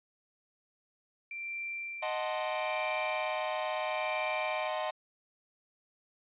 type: tone with tremolo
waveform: sine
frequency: 2356 Hz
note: D7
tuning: 5 cents sharp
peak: -35 dBFS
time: 1.31-4.68 s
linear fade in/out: 2 ms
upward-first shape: sine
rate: 0.76 Hz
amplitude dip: 70%
type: chord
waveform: 45% pulse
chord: D# diminished seventh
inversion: none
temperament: equal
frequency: 622.3 / 740 / 880 / 1046.5 Hz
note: D#5 / F#5 / A5 / C6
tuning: 0 / 0 / 0 / 0 cents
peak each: -35 / -38 / -40 / -39 dBFS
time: 2.02-4.91 s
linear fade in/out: 10 ms
effects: resampled to 8000 Hz